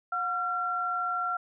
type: tone pair together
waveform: sine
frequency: 724 / 1366.7 Hz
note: F#5 / F6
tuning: -38 / -38 cents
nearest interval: major seventh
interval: 1100 cents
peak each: -34 / -28 dBFS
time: 0.12-1.37 s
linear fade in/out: 5 ms
effects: none